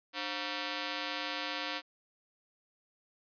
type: ring-modulated tone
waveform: 5% pulse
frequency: 415.3 Hz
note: G#4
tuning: in tune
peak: -20 dBFS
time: 0.13-1.82 s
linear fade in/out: 50 ms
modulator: 116 Hz
effects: resampled to 11025 Hz